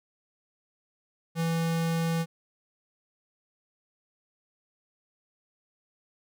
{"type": "tone", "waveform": "square", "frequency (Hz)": 165.3, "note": "E3", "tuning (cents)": 5, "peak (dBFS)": -26, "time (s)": [1.35, 2.26], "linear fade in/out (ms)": 50, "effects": []}